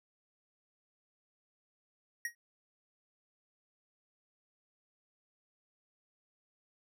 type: tone with exponential decay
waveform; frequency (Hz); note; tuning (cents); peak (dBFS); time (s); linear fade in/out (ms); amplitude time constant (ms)
square; 1888; A#6; +22; -31; 2.25-2.35; 2; 20
effects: none